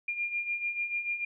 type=beating tone pair; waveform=sine; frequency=2400 / 2406.8 Hz; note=D7 / D7; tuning=+37 / +42 cents; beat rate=6.8 Hz; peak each=-37 / -31 dBFS; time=0.08-1.25 s; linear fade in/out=5 ms; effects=none